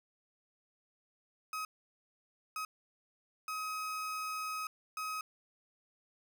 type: tone bursts at uneven times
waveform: 35% pulse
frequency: 1267 Hz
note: D#6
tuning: 31 cents sharp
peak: -35 dBFS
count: 4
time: 1.53-1.65 / 2.56-2.65 / 3.48-4.67 / 4.97-5.21 s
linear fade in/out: 2 ms
effects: none